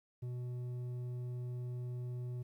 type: tone with low-pass filter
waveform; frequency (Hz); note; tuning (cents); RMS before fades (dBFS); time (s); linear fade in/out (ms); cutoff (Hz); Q
square; 123.47; B2; 0; -41; 0.22-2.43; 10; 310; 0.71
effects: 12-bit